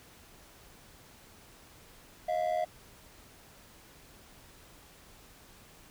triangle ring-modulated tone, 670 Hz, E5, 28 cents sharp, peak -23 dBFS, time 2.28-2.65 s, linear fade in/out 10 ms, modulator 40 Hz, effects pink hiss -56 dBFS RMS until 5.9 s

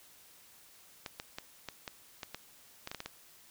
clicks, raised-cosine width 0.2 ms, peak -22 dBFS, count 12, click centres 1.062 / 1.199 / 1.385 / 1.687 / 1.878 / 2.232 / 2.346 / 2.874 / 2.915 / 2.947 / 3.004 / 3.06 s, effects white hiss -59 dBFS RMS until 3.5 s

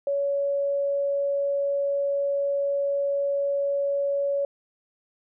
sine tone, 562 Hz, C#5, 24 cents sharp, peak -22 dBFS, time 0.07-4.45 s, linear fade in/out 2 ms, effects none

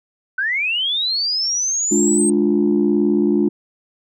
sine linear sweep, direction up, 1480 to 8500 Hz, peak -17 dBFS, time 0.38-2.3 s, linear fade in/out 5 ms
sine chord, D diminished, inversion second, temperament just, 211.4 / 293.7 / 352.4 Hz, Ab3 / D4 / F4, +31 / 0 / +16 cents, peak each -17 dBFS, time 1.91-3.49 s, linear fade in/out 10 ms
effects tanh soft clip ceiling -6 dBFS

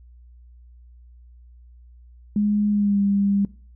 sine tone with pitch glide, 207.7 to 199.93 Hz, G#3 to G3, 0 to +34 cents, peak -17 dBFS, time 2.36-3.45 s, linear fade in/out 2 ms, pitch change -66 cents, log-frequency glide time 2.7-3 s, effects noise-tail reverb RT60 0.4 s tail -21 dB re dry + added 60 Hz sine -45 dBFS peak until 3.75 s

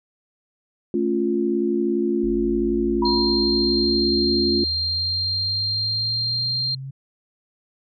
sine chord, A augmented, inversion none, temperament equal, 220 / 277.2 / 349.2 Hz, A3 / C#4 / E#4, 0 / 0 / 0 cents, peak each -24 / -25 / -21 dBFS, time 0.94-4.64 s, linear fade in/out 2 ms
sine exponential sweep, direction up, 46.25 to 136.7 Hz, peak -30 dBFS, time 2.23-6.91 s, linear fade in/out 10 ms
sine tone with exponential decay, 967 Hz, B5, 37 cents flat, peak -21 dBFS, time 3.02-4.04 s, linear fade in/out 5 ms, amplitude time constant 220 ms
sine tone, 4186 Hz, C8, in tune, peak -21 dBFS, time 3.05-6.75 s, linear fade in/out 5 ms
effects none

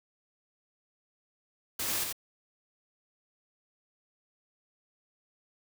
white noise with echo, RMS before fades -33 dBFS, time 1.79-2.04 s, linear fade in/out 5 ms, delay 87 ms, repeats 1, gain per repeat -3 dB, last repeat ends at 2.127 s, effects none

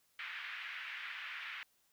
pink band-pass noise, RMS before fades -45 dBFS, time 0.19-1.63 s, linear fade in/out 0 ms, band 1600 to 2700 Hz, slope 24 dB/octave, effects white hiss -74 dBFS RMS until 1.92 s

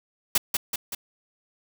white noise with echo, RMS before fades -20 dBFS, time 0.35-0.38 s, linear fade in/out 5 ms, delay 190 ms, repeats 3, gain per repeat -4 dB, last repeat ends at 0.95 s, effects none

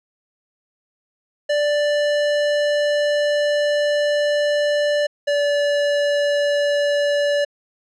square tone pair in turn, 587.3 / 578.2 Hz, D5 / D5, 0 / -27 cents, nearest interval unison, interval 27 cents, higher first, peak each -17 dBFS, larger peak neither, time 1.49-5.07 / 5.27-7.45 s, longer first, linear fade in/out 10 ms, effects low-pass 5000 Hz 12 dB/octave

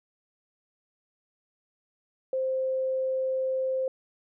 sine tone, 523.3 Hz, C5, in tune, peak -25 dBFS, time 2.33-3.88 s, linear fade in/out 2 ms, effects none

